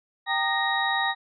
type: tone cluster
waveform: sine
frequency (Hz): 784 / 923 / 1219 / 1870 / 3801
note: G5 / A#5 / D#6 / A#6 / A#7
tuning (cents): 0 / -17 / -36 / +5 / +33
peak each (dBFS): -28 / -30 / -33 / -26 / -30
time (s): 0.26-1.15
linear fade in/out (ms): 50
effects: none